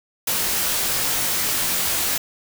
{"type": "noise with comb filter", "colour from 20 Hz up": "white", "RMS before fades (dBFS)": -22, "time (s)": [0.27, 2.18], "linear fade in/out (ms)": 5, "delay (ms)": 20, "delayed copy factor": -0.8, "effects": []}